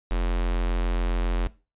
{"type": "tone with notch filter", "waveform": "square", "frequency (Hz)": 43.65, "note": "F1", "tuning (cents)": 0, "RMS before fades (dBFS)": -24, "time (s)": [0.11, 1.47], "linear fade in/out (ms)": 0, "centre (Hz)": 140, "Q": 1.3, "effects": ["noise-tail reverb RT60 0.3 s tail -19 dB re dry", "resampled to 8000 Hz"]}